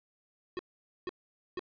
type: tone bursts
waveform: square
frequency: 363.9 Hz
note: F#4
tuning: 29 cents flat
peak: -34 dBFS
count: 3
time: 0.57-1.593 s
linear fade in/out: 0 ms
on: 21 ms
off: 480 ms
effects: resampled to 11025 Hz + 11-bit